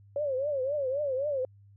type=tone with vibrato; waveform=sine; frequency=553 Hz; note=C#5; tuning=4 cents flat; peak=-27 dBFS; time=0.16-1.45 s; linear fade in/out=2 ms; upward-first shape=triangle; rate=3.8 Hz; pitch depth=170 cents each way; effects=added 100 Hz sine -53 dBFS peak until 1.76 s